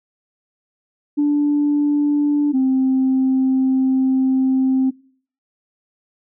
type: tone pair in turn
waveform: sine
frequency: 292.2 / 262.6 Hz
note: D4 / C4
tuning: -9 / +6 cents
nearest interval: major second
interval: 185 cents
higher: first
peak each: -12 dBFS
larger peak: neither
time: 1.17-2.53 / 2.53-4.91 s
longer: second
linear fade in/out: 20 ms
effects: noise-tail reverb RT60 0.5 s tail -22 dB re dry + tanh soft clip ceiling -10 dBFS